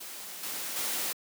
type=noise with level steps; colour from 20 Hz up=white; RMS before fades=-42 / -36 / -32 dBFS; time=0-1.13 s; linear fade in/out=10 ms; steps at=0.43 / 0.76 s; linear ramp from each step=5 ms; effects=high-pass 200 Hz 12 dB/octave